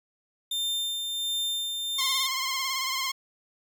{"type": "tone with tremolo", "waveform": "40% pulse", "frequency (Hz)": 3600, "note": "A7", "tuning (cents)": 39, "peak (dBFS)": -25, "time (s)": [0.51, 2.27], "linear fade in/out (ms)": 5, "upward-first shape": "sine", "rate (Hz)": 1.4, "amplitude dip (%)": 35}
{"type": "tone with vibrato", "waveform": "10% pulse", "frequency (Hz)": 1059, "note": "C6", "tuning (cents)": 21, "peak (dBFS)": -19, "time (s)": [1.98, 3.12], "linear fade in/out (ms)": 10, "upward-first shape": "sine", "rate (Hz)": 18, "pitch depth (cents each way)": 51}
{"effects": []}